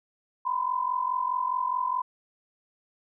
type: tone pair together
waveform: sine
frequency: 979.2 / 1024 Hz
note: B5 / C6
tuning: -15 / -38 cents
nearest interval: minor second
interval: 77 cents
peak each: -29 / -27 dBFS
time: 0.45-2.02 s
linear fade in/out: 10 ms
effects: none